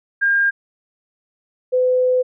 sine tone pair in turn, 1609 / 505.9 Hz, G6 / B4, +45 / +42 cents, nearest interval octave + minor sixth, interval 2003 cents, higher first, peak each -13 dBFS, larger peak neither, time 0.21-0.51 / 1.72-2.23 s, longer second, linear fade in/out 20 ms, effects none

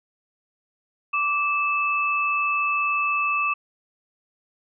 sine tone pair together, 1167 / 2623 Hz, D6 / E7, -11 / -9 cents, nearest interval octave + major second, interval 1402 cents, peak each -23 dBFS, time 1.13-3.54 s, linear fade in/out 10 ms, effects none

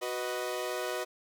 sawtooth chord, B major, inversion second, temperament equal, 370 / 493.9 / 622.3 Hz, F#4 / B4 / D#5, 0 / 0 / 0 cents, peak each -33 dBFS, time 0.01-1.05 s, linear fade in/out 20 ms, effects none

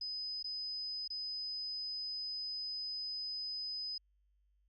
sine tone with dropouts, 5020 Hz, D#8, 15 cents sharp, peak -38 dBFS, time 0.01-3.98 s, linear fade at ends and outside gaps 5 ms, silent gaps 0.428-0.442 / 1.078-1.102 s, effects added 50 Hz sine -70 dBFS peak until 4.68 s

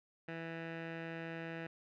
15% pulse tone with low-pass filter, 164.81 Hz, E3, in tune, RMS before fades -44 dBFS, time 0.28-1.67 s, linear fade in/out 5 ms, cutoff 2200 Hz, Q 3.4, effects none

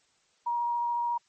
sine tone with vibrato, 950 Hz, A#5, 33 cents sharp, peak -26 dBFS, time 0.46-1.18 s, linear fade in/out 10 ms, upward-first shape triangle, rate 14 Hz, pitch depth 9 cents each way, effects white hiss -68 dBFS RMS until 1.28 s + MP3 32 kbps

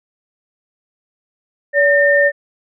sine tone pair together, 571 / 1812.8 Hz, D5 / A#6, -49 / -49 cents, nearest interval octave + minor sixth, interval 2000 cents, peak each -12 dBFS, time 1.73-2.32 s, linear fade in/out 50 ms, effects none

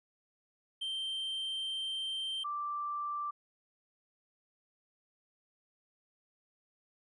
triangle / sine tone pair in turn, 3136 / 1174.7 Hz, G7 / D6, 0 / 0 cents, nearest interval octave + perfect fourth, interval 1700 cents, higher first, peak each -33 / -34 dBFS, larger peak first, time 0.81-2.44 / 2.44-3.31 s, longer first, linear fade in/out 10 ms, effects resampled to 24000 Hz

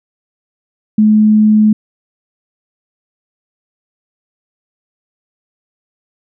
sine tone, 214 Hz, A3, 48 cents flat, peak -5 dBFS, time 0.98-1.73 s, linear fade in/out 5 ms, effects none

